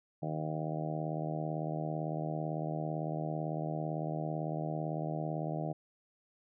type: harmonic tone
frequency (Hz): 77.9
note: D#2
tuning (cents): +3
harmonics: 2 / 3 / 4 / 5 / 6 / 7 / 8 / 9 / 10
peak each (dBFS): -36 / -47 / -42 / -47 / -48 / -46 / -42 / -43 / -47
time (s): 0.22-5.73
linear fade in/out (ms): 10
effects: none